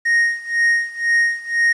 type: tone with tremolo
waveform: triangle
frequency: 1864.7 Hz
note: A#6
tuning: in tune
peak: -10 dBFS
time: 0.05-1.73 s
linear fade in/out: 10 ms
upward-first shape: sine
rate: 2 Hz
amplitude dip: 90%
effects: resampled to 22050 Hz + 8-bit